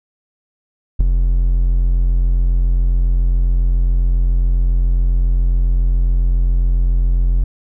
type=tone with ADSR envelope; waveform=triangle; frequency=43.65 Hz; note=F1; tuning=in tune; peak=-3 dBFS; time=0.99-7.44 s; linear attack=17 ms; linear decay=4 ms; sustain=-6 dB; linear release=3 ms; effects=none